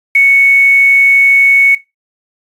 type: tone with quantisation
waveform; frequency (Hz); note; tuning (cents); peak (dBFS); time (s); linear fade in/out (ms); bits
sine; 2217; C#7; 0; -4; 0.15-1.75; 5; 5
effects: noise-tail reverb RT60 0.2 s tail -17 dB re dry + resampled to 32000 Hz